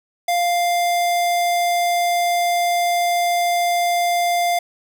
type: tone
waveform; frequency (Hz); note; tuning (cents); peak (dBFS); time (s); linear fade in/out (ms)
square; 698.5; F5; 0; -17; 0.28-4.59; 5
effects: 8-bit